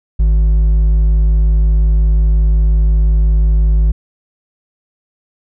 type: tone with hard clipping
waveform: sine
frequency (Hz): 52.8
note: G#1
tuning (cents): +29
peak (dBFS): -9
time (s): 0.19-3.92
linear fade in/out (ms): 10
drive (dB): 4
effects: none